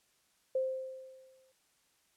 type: tone with exponential decay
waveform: sine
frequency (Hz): 523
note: C5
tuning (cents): -1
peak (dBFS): -27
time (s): 0.55-1.52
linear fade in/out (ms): 5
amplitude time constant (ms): 210
effects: white hiss -72 dBFS RMS until 2.16 s + low-pass 11000 Hz 12 dB/octave